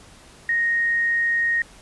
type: tone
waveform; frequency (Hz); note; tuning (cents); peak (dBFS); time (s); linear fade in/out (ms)
sine; 1864.7; A#6; 0; -18; 0.49-1.62; 2
effects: pink hiss -48 dBFS RMS until 1.81 s + resampled to 24000 Hz